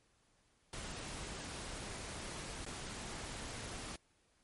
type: noise with dropouts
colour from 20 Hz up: pink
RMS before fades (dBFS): -45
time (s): 0.73-3.96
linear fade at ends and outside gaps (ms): 1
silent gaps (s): 2.65-2.663
effects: pink hiss -73 dBFS RMS until 4.43 s + MP3 48 kbps